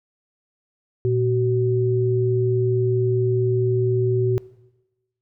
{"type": "tone pair together", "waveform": "sine", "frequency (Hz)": [117.58, 377.1], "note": ["A#2", "F#4"], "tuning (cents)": [15, 33], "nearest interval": "octave + minor sixth", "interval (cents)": 2018, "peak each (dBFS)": -20, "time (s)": [1.05, 4.38], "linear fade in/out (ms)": 0, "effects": ["noise-tail reverb RT60 1.0 s tail -20 dB re dry"]}